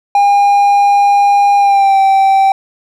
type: tone with pitch glide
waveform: triangle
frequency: 808 to 777.8 Hz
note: G#5 to G5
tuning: -48 to -14 cents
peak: -4 dBFS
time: 0.15-2.52 s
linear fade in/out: 2 ms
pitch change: -66 cents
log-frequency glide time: 1.57-1.99 s
effects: none